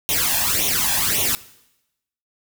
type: noise with flanger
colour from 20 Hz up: white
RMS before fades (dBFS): -20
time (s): 0.09-1.35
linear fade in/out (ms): 0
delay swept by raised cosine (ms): 0.31 to 1.2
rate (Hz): 1.8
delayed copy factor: +0.8
effects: noise-tail reverb RT60 0.9 s tail -19 dB re dry